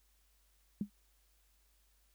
sine tone with exponential decay, 204.3 Hz, G#3, 28 cents flat, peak -29 dBFS, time 0.81-0.9 s, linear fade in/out 2 ms, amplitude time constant 18 ms, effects added 50 Hz sine -70 dBFS peak until 2.14 s + white hiss -74 dBFS RMS until 2.14 s

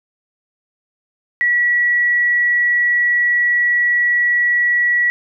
sine tone, 1935 Hz, B6, 36 cents flat, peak -12 dBFS, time 1.41-5.1 s, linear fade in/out 0 ms, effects none

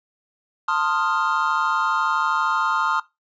triangle chord, F dominant seventh, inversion first, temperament equal with one note detuned, 892.8 / 1046.5 / 1244.5 / 1396.9 Hz, A5 / C6 / Eb6 / F6, +25 / 0 / 0 / 0 cents, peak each -24 / -23 / -22 / -23 dBFS, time 0.68-3 s, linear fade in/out 5 ms, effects noise-tail reverb RT60 0.2 s tail -18 dB re dry + resampled to 16000 Hz

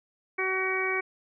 harmonic tone, 377.5 Hz, F#4, 35 cents sharp, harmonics 1 / 2 / 3 / 4 / 5 / 6, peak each -31 / -38 / -35 / -36 / -34 / -29 dBFS, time 0.38-1.01 s, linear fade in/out 10 ms, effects none

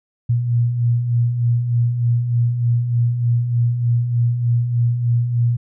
sine beating tone pair, 116.54 / 119.84 Hz, A#2 / A#2, 0 / +48 cents, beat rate 3.3 Hz, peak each -24 / -15 dBFS, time 0.29-5.57 s, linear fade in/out 10 ms, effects none

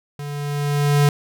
square tone with level ramp, 144.8 Hz, D3, 24 cents flat, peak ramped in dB -29 to -12 dBFS, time 0.19-1.09 s, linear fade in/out 2 ms, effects none

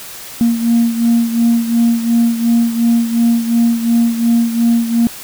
sine beating tone pair, 232.3 / 235.1 Hz, A#3 / A#3, -6 / +15 cents, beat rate 2.8 Hz, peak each -10 / -15 dBFS, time 0.41-5.07 s, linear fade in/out 0 ms, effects tanh soft clip ceiling -5 dBFS + white hiss -31 dBFS RMS until 5.23 s

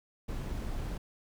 brown noise, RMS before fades -36 dBFS, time 0.28-0.98 s, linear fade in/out 10 ms, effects none

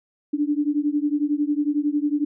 sine beating tone pair, 289.2 / 300.2 Hz, D4 / D4, -27 / +38 cents, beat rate 11 Hz, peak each -22 / -23 dBFS, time 0.33-2.25 s, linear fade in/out 10 ms, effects none

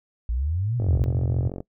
sine exponential two-way sweep, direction up then down, 55 to 125.1 to 56.7 Hz, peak -22 dBFS, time 0.29-1.04 s, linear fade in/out 0 ms, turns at 0.77 s
click train, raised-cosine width 2 ms, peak -19 dBFS, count 38, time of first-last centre 0.8-1.604 s, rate 46 Hz
sine chord, E suspended fourth, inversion none, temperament equal with one note detuned, 81.46 / 110 / 123.47 Hz, E2 / A2 / B2, -20 / 0 / 0 cents, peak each -25 / -29 / -24 dBFS, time 0.87-1.49 s, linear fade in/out 10 ms
effects noise-tail reverb RT60 0.1 s tail -23 dB re dry

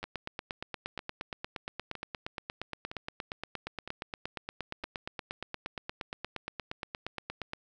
two click trains, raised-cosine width 0.3 ms, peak -20 / -24 dBFS, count 65 / 6, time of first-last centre 0.04-7.534 / 0.03-4.838 s, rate 8.54 / 1.04 Hz, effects none

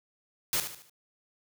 white noise with echo, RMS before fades -28 dBFS, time 0.53-0.6 s, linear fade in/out 0 ms, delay 74 ms, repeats 4, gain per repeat -8 dB, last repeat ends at 0.896 s, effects none

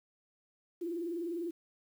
sine tone with vibrato, 339.9 Hz, F4, 47 cents flat, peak -34 dBFS, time 0.81-1.51 s, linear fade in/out 10 ms, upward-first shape sine, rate 20 Hz, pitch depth 93 cents each way, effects 10-bit

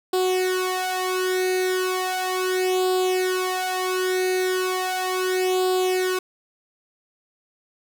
sawtooth tone with flanger, 370 Hz, F#4, in tune, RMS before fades -23 dBFS, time 0.13-6.19 s, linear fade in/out 5 ms, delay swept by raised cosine 0.24 to 2.24 ms, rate 0.36 Hz, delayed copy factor +0.8, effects none

